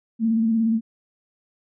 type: tone with vibrato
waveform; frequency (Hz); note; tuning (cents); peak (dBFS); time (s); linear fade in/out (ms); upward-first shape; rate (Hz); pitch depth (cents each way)
sine; 225; A3; +39; -17; 0.19-0.81; 50; square; 17; 32
effects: none